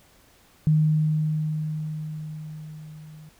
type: tone with level ramp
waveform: sine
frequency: 154.6 Hz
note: D#3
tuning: 11 cents flat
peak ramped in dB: -15 to -42 dBFS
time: 0.67-3.29 s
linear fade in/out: 0 ms
effects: pink hiss -57 dBFS RMS until 3.39 s